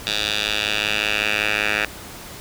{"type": "tone with band-pass filter sweep", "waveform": "10% pulse", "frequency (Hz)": 105.3, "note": "G#2", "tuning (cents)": 24, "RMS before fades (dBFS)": -22, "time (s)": [0.07, 1.85], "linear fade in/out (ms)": 0, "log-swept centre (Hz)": [3700, 2200], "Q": 2.7, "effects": ["pink hiss -37 dBFS RMS until 2.4 s"]}